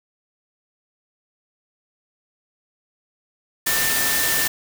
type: tone in noise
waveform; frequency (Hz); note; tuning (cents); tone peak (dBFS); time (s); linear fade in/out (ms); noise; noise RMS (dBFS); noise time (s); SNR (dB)
sine; 1789; A6; +28; -25; 3.66-4.48; 10; white; -21; 3.66-4.48; -7
effects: none